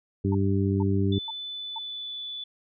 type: harmonic tone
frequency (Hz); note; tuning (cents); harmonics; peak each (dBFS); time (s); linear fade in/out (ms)
98; G2; 0; 1 / 2 / 3 / 4; -24 / -27 / -29 / -30; 0.24-1.19; 10
type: tone bursts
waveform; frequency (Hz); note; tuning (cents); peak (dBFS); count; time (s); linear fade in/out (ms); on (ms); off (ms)
sine; 896; A5; +31; -33; 4; 0.32-1.786; 5; 29; 450
type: tone with pitch glide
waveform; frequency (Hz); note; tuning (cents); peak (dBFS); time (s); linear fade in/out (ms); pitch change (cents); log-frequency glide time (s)
sine; 3500 to 3472; A7 to A7; -10 to -24; -33; 1.12-2.44; 5; -14; 1.5-2.21
effects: none